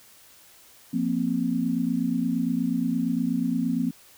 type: chord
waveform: sine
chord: F suspended fourth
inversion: none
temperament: equal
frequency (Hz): 174.61 / 233.1 / 261.6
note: F3 / Bb3 / C4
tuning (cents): 0 / 0 / 0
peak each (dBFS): -29 / -26 / -26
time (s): 0.93-3.91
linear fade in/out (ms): 10
effects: white hiss -53 dBFS RMS until 4.17 s